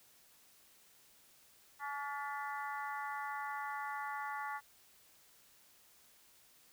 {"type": "harmonic tone with a mistuned harmonic", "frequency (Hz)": 284.5, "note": "C#4", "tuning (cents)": 45, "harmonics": [3, 4, 5, 6, 7], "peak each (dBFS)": [-42, -44, -46, -48, -49], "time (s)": [1.79, 4.61], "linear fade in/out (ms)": 50, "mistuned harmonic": 6, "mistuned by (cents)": 52, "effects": ["white hiss -65 dBFS RMS until 6.72 s"]}